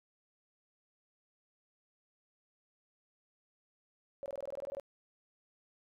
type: tone bursts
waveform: sine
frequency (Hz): 558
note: C#5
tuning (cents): +11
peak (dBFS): -38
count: 12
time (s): 4.23-4.798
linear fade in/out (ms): 0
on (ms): 29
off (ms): 20
effects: none